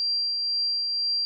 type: tone with tremolo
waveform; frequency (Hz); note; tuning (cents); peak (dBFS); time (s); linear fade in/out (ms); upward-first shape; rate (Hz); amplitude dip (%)
sine; 4735; D8; +13; -22; 0-1.25; 0; triangle; 2; 30
effects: none